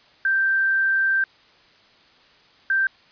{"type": "tone pair in turn", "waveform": "sine", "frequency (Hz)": [1568, 1568], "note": ["G6", "G6"], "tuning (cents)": [0, 0], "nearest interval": "unison", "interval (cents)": 0, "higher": "neither", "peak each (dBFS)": -17, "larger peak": "neither", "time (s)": [[0.25, 1.24], [2.7, 2.87]], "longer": "first", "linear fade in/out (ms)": 2, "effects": ["white hiss -54 dBFS RMS until 3.11 s", "resampled to 11025 Hz"]}